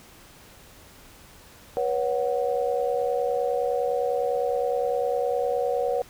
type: chord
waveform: sine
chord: B suspended second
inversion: none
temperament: equal with one note detuned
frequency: 484.6 / 554.4 / 740 Hz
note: B4 / C#5 / F#5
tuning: -33 / 0 / 0 cents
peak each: -25 / -27 / -29 dBFS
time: 1.77-6.02 s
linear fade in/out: 0 ms
effects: pink hiss -50 dBFS RMS until 6.09 s